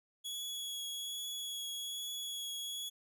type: tone with vibrato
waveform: sawtooth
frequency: 3357 Hz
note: G#7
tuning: 18 cents sharp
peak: -36 dBFS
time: 0.24-2.9 s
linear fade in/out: 20 ms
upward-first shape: triangle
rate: 1.2 Hz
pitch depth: 14 cents each way
effects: none